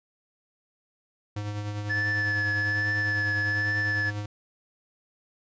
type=tone with tremolo; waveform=square; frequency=103.83 Hz; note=G#2; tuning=in tune; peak=-29 dBFS; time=1.36-4.26 s; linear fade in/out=5 ms; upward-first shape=triangle; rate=10 Hz; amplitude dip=45%
type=tone with vibrato; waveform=triangle; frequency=1732 Hz; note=A6; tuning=28 cents flat; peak=-23 dBFS; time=1.89-4.11 s; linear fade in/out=20 ms; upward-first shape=triangle; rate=1.2 Hz; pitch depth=26 cents each way
effects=resampled to 16000 Hz